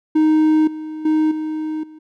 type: tone with level steps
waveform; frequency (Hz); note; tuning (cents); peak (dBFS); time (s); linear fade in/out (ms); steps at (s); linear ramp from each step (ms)
triangle; 311.1; D#4; 0; -9 / -24 / -11 / -19 / -35; 0.15-1.99; 10; 0.67 / 1.05 / 1.31 / 1.83; 5
effects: none